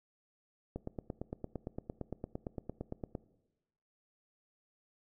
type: click train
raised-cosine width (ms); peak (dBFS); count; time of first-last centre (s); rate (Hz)
2; -25; 22; 0.76-3.152; 8.78
effects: noise-tail reverb RT60 1.0 s tail -19 dB re dry